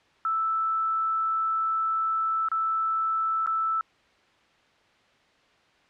sine tone with dropouts, 1318.5 Hz, E6, in tune, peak -23 dBFS, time 0.25-3.81 s, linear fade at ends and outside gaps 1 ms, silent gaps 2.486-2.516 / 3.462-3.473 s, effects white hiss -61 dBFS RMS until 5.89 s + low-pass 3000 Hz 12 dB/octave

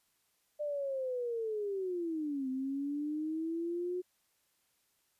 sine linear two-way sweep, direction down then up, 600 to 257.8 to 364.6 Hz, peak -33 dBFS, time 0.59-4.02 s, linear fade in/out 20 ms, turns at 2.49 s, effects white hiss -75 dBFS RMS until 5.19 s + resampled to 32000 Hz

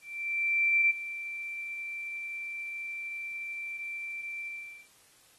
sine tone with ADSR envelope, 2346 Hz, D7, 2 cents flat, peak -20 dBFS, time 0.01-4.88 s, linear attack 890 ms, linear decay 18 ms, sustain -15 dB, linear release 430 ms, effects white hiss -61 dBFS RMS until 5.38 s + AAC 32 kbps

